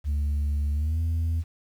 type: tone with pitch glide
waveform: sine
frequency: 72.8 to 82.19 Hz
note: D2 to E2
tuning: -15 to -5 cents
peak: -20 dBFS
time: 0.04-1.44 s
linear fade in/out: 50 ms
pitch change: +210 cents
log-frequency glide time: 0.73-1 s
effects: tanh soft clip ceiling -22 dBFS + 9-bit